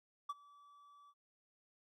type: tone with ADSR envelope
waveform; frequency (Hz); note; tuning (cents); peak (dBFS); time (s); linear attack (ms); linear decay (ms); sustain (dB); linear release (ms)
triangle; 1153; D6; -32; -34; 0.29-1.14; 8; 33; -24; 49
effects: none